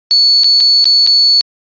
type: tone with dropouts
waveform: sine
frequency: 4435 Hz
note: C#8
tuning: in tune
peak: -4 dBFS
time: 0.11-1.41 s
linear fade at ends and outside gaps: 0 ms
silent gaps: 0.435-0.443 / 0.603-0.607 / 0.843-0.855 / 1.065-1.073 s
effects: tanh soft clip ceiling -1 dBFS + resampled to 11025 Hz